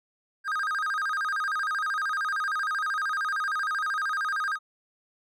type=tone with vibrato; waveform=triangle; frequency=1415 Hz; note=F6; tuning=22 cents sharp; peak=-24 dBFS; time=0.44-4.59 s; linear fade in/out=50 ms; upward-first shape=square; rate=13 Hz; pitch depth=210 cents each way; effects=none